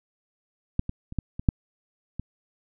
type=clicks; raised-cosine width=5 ms; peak=-10 / -18 / -25 / -14 / -20 / -6 / -19 dBFS; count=7; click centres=0.794 / 0.894 / 1.124 / 1.187 / 1.395 / 1.488 / 2.196 s; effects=none